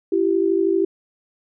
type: tone pair together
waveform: sine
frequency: 335.5 / 388.2 Hz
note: E4 / G4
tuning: +31 / -17 cents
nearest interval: minor third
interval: 252 cents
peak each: -19 / -18 dBFS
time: 0.12-0.85 s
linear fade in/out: 5 ms
effects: none